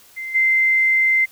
sine tone with level steps, 2079 Hz, C7, 12 cents flat, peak -26 / -13 dBFS, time 0.16-1.26 s, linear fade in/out 20 ms, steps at 0.34 s, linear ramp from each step 20 ms, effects white hiss -49 dBFS RMS until 1.31 s

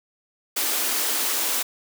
white high-pass noise, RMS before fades -24 dBFS, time 0.56-1.63 s, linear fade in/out 10 ms, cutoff 240 Hz, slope 96 dB/octave, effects none

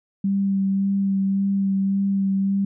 sine tone with vibrato, 195.7 Hz, G3, 3 cents flat, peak -18 dBFS, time 0.24-2.65 s, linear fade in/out 5 ms, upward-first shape sine, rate 1.8 Hz, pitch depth 15 cents each way, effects none

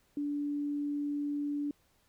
sine tone, 290 Hz, D4, 22 cents flat, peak -31 dBFS, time 0.17-1.71 s, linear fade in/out 2 ms, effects pink hiss -70 dBFS RMS until 2.08 s

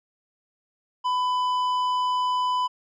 sine tone with tanh clipping, 1000 Hz, B5, 21 cents sharp, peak -23 dBFS, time 1.04-2.68 s, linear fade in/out 20 ms, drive 9 dB, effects none

